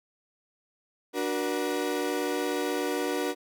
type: chord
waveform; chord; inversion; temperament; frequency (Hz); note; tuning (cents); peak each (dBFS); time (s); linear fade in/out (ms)
35% pulse; D augmented; none; equal with one note detuned; 293.7 / 370 / 477.1; D4 / F#4 / A#4; 0 / 0 / +40; -30; 1.13-3.35; 50
effects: none